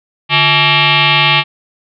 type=tone with frequency modulation; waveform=sine; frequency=146.83 Hz; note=D3; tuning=in tune; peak=-7 dBFS; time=0.29-1.44 s; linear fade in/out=50 ms; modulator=501 Hz; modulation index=6.7; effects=none